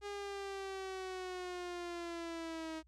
sawtooth linear sweep, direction down, 409.3 to 316.2 Hz, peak -37 dBFS, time 0.01-2.83 s, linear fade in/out 50 ms, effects added 60 Hz sine -63 dBFS peak until 2.87 s + low-pass 7000 Hz 12 dB/octave

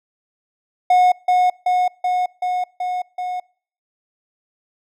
triangle tone with echo, 727 Hz, F#5, 31 cents flat, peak -8 dBFS, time 0.9-1.12 s, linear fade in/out 5 ms, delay 380 ms, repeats 6, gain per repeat -2 dB, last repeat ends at 3.4 s, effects noise-tail reverb RT60 0.5 s tail -26 dB re dry

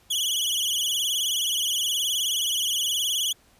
sawtooth tone with vibrato, 3152 Hz, G7, 9 cents sharp, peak -20 dBFS, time 0.1-3.33 s, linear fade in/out 10 ms, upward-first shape sine, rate 19 Hz, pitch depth 140 cents each way, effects pink hiss -59 dBFS RMS until 3.59 s + resampled to 32000 Hz

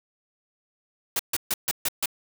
white noise bursts, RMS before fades -25 dBFS, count 6, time 1.16-2.058 s, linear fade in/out 2 ms, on 33 ms, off 140 ms, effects none

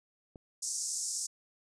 click, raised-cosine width 2 ms, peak -35 dBFS, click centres 0.358 s
pink band-pass noise, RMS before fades -36 dBFS, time 0.62-1.27 s, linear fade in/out 10 ms, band 5500 to 9100 Hz, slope 48 dB/octave
effects none

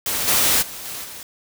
white noise with level steps, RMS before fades -23 / -17 / -34 / -31 / -36 dBFS, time 0.06-1.23 s, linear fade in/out 2 ms, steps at 0.27 / 0.61 / 0.84 / 1.03 s, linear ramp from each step 20 ms, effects none

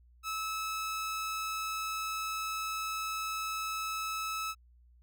sawtooth tone, 1300 Hz, E6, 24 cents flat, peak -30 dBFS, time 0.23-4.55 s, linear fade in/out 50 ms, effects added 60 Hz sine -58 dBFS peak until 5.02 s

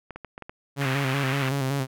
clicks, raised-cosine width 0.5 ms, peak -23 dBFS, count 7, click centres 0.107 / 0.16 / 0.247 / 0.379 / 0.423 / 0.495 / 0.843 s
sawtooth tone with vibrato, 135.8 Hz, C#3, 35 cents flat, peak -20 dBFS, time 0.76-1.87 s, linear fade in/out 50 ms, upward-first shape square, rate 5.3 Hz, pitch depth 53 cents each way
pink band-pass noise, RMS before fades -32 dBFS, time 0.81-1.49 s, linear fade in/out 2 ms, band 1200 to 2800 Hz, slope 24 dB/octave
effects none

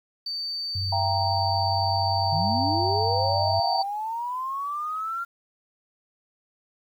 sine tone, 4583 Hz, D8, 43 cents flat, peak -28 dBFS, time 0.26-3.83 s, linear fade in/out 5 ms
sine tone with pitch glide, 95.2 to 96.25 Hz, F#2 to G2, +50 to -31 cents, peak -27 dBFS, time 0.75-3.6 s, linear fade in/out 5 ms, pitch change +19 cents, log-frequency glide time 1.33-2.86 s
sine chord, E diminished, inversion none, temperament equal with one note detuned, 676.2 / 784 / 932.3 Hz, E5 / G5 / Bb5, +44 / 0 / 0 cents, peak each -30 / -26 / -28 dBFS, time 0.92-3.82 s, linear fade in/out 5 ms
sine linear sweep, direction up, 133 to 1393 Hz, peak -27 dBFS, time 2.31-5.25 s, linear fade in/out 20 ms
effects 9-bit

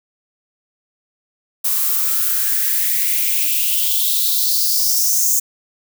violet noise with high-pass filter sweep, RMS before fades -17 dBFS, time 1.64-5.4 s, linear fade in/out 10 ms, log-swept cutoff 1000 to 6800 Hz, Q 5, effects none

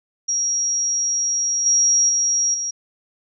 sine tone with level steps, 5660 Hz, F8, 22 cents sharp, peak -18 / -13 / -16 / -22 dBFS, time 0.28-2.71 s, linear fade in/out 10 ms, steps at 1.66 / 2.09 / 2.54 s, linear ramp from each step 2 ms, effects none

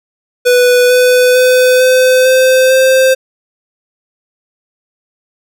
square tone with pitch steps, 493.9 / 499.6 / 505.4 / 511.3 / 517.3 / 523.3 Hz, B4 / B4 / B4 / C5 / C5 / C5, 0 / +20 / +40 / -40 / -20 / 0 cents, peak -6 dBFS, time 0.45-3.15 s, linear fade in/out 20 ms, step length 450 ms, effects none

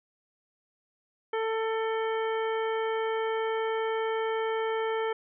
harmonic tone, 445.1 Hz, A4, 20 cents sharp, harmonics 1 / 2 / 3 / 4 / 5 / 7, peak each -28 / -34 / -38 / -40 / -42 / -45 dBFS, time 1.33-5.13 s, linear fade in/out 5 ms, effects none

